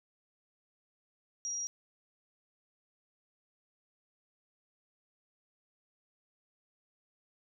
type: tone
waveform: sine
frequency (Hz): 5710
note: F8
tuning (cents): +37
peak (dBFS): -34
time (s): 1.45-1.67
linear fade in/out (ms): 0
effects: none